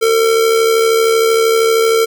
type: tone with amplitude modulation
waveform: square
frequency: 451.9 Hz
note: A4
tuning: 46 cents sharp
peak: -8 dBFS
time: 0.01-2.06 s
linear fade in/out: 20 ms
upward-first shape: sine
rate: 72.9 Hz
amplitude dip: 45%
effects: none